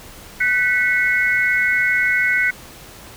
sine tone cluster, 1501 / 1963 / 2190 Hz, F#6 / B6 / C#7, +24 / -11 / -22 cents, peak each -19 dBFS, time 0.4-2.51 s, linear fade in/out 10 ms, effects pink hiss -40 dBFS RMS until 3.16 s

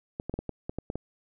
clicks, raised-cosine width 2 ms, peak -19 dBFS, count 9, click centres 0.199 / 0.296 / 0.34 / 0.39 / 0.493 / 0.695 / 0.786 / 0.901 / 0.956 s, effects none

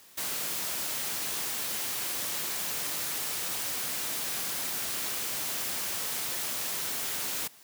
white noise, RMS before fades -33 dBFS, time 0.17-7.48 s, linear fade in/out 10 ms, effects white hiss -55 dBFS RMS until 7.63 s + high-pass 100 Hz 12 dB/octave

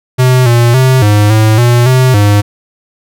square tone with pitch steps, 127.7 / 118.8 / 130.2 / 104.2 / 109.1 / 120.4 / 128.9 / 102.9 Hz, C3 / A#2 / C3 / G#2 / A2 / B2 / C3 / G#2, -42 / +33 / -8 / +6 / -14 / -44 / -26 / -16 cents, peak -5 dBFS, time 0.18-2.42 s, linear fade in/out 20 ms, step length 280 ms, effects none

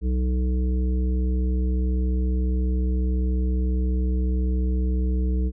harmonic tone, 62.8 Hz, B1, 30 cents sharp, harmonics 1 / 3 / 5 / 7, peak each -20 / -30 / -34 / -37 dBFS, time 0.01-5.52 s, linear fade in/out 50 ms, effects none

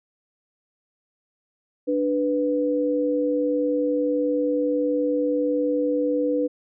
sine tone pair together, 294.7 / 494.6 Hz, D4 / B4, +6 / +3 cents, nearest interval major sixth, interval 897 cents, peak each -23 / -22 dBFS, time 1.87-6.48 s, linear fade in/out 20 ms, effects none

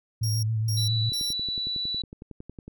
sine tone with vibrato, 110.5 Hz, A2, 8 cents sharp, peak -23 dBFS, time 0.21-1.1 s, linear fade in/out 10 ms, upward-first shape sine, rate 7.2 Hz, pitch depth 37 cents each way
sawtooth tone bursts, 5588 Hz, F8, in tune, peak -28 dBFS, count 3, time 0.23-1.33 s, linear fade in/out 5 ms, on 200 ms, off 250 ms
sine tone, 3951 Hz, B7, in tune, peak -27 dBFS, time 0.77-2.02 s, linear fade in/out 5 ms
click train, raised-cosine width 3 ms, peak -27 dBFS, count 18, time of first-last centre 1.12-2.68 s, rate 10.9 Hz
effects none

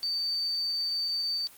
sine tone, 4584 Hz, D8, 43 cents flat, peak -27 dBFS, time 0.03-1.47 s, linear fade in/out 0 ms, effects white hiss -52 dBFS RMS until 1.57 s + Opus 24 kbps

